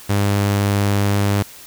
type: tone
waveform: sawtooth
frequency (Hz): 101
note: G#2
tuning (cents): -48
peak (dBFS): -11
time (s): 0.09-1.43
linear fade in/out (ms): 10
effects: white hiss -40 dBFS RMS until 1.66 s